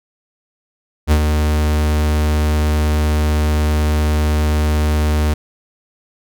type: tone with ADSR envelope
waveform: 45% pulse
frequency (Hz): 75.8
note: D#2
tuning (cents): -45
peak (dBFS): -8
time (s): 1.07-5.34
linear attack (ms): 46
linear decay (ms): 69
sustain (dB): -5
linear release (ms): 7
effects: none